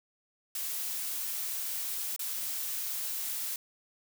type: noise with dropouts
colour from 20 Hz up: blue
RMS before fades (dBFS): -35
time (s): 0.55-3.56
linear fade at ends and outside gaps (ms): 2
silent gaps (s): 2.163-2.193
effects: none